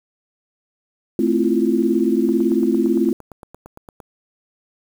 sine chord, F major seventh, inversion first, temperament equal with one note detuned, 220 / 261.6 / 331.2 / 349.2 Hz, A3 / C4 / E4 / F4, 0 / 0 / +8 / 0 cents, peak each -20 dBFS, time 1.19-3.13 s, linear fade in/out 2 ms
click train, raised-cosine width 1 ms, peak -24 dBFS, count 16, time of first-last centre 2.29-4.002 s, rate 8.76 Hz
effects 7-bit

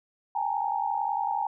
sine tone cluster, 795 / 846 / 924 Hz, G5 / G#5 / A#5, +24 / +32 / -16 cents, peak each -30 dBFS, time 0.35-1.47 s, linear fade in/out 5 ms, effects none

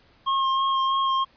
square tone with vibrato, 1073 Hz, C6, 43 cents sharp, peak -21 dBFS, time 0.26-1.25 s, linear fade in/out 20 ms, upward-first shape sine, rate 3.1 Hz, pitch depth 14 cents each way, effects pink hiss -58 dBFS RMS until 1.36 s + resampled to 11025 Hz

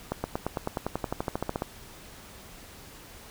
accelerating click train, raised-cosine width 1 ms, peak -14 dBFS, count 18, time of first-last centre 0.12-1.621 s, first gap 120 ms, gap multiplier 0.96, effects pink hiss -48 dBFS RMS until 3.3 s

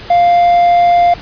triangle tone with quantisation, 698.5 Hz, F5, in tune, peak -4 dBFS, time 0.1-1.14 s, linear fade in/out 5 ms, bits 5, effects pink hiss -31 dBFS RMS until 1.21 s + resampled to 11025 Hz

